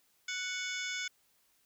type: harmonic tone with a mistuned harmonic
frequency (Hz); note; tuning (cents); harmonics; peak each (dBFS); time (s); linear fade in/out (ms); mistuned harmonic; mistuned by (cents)
740; F#5; 0; 2 / 3 / 4 / 5 / 6 / 7 / 8 / 9 / 10; -41 / -39 / -48 / -42 / -53 / -45 / -54 / -44 / -56; 0.28-1.08; 5; 5; -100
effects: white hiss -71 dBFS RMS until 1.65 s